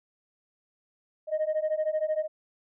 sine beating tone pair, 614 / 627 Hz, D#5 / D#5, -23 / +13 cents, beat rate 13 Hz, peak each -27 dBFS, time 1.27-2.28 s, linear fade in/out 50 ms, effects tanh soft clip ceiling -21 dBFS

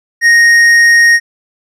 sine tone with tanh clipping, 1864.7 Hz, A#6, in tune, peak -5 dBFS, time 0.21-1.2 s, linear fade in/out 50 ms, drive 9 dB, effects none

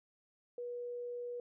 sine tone, 484.6 Hz, B4, 33 cents flat, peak -39 dBFS, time 0.58-1.4 s, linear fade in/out 2 ms, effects none

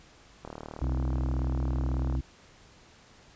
click train, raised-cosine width 1 ms, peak -25 dBFS, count 66, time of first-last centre 0.45-2.152 s, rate 38.2 Hz
harmonic tone, 63.8 Hz, C2, 43 cents flat, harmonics 1 / 2 / 4 / 5, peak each -27 / -33 / -39 / -41 dBFS, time 0.81-2.21 s, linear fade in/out 10 ms
effects pink hiss -56 dBFS RMS until 3.35 s + resampled to 16000 Hz

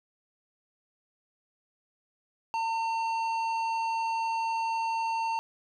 triangle tone with tanh clipping, 906 Hz, A#5, 50 cents flat, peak -29 dBFS, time 2.54-5.39 s, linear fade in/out 0 ms, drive 15 dB, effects none

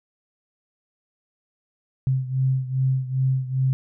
sine beating tone pair, 130.8 / 133.3 Hz, C3 / C3, 0 / +33 cents, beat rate 2.5 Hz, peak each -21 / -25 dBFS, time 2.07-3.73 s, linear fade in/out 0 ms, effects none

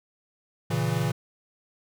square chord, A# diminished, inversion none, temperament equal, 116.54 / 138.59 / 164.81 Hz, A#2 / C#3 / E3, 0 / 0 / 0 cents, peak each -29 dBFS, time 0.7-1.12 s, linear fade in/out 10 ms, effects none

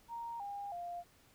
sine tone with pitch steps, 932.3 / 806.9 / 698.4 Hz, A#5 / G5 / F5, 0 / +50 / 0 cents, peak -40 dBFS, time 0.08-1.04 s, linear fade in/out 50 ms, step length 320 ms, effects pink hiss -66 dBFS RMS until 1.34 s

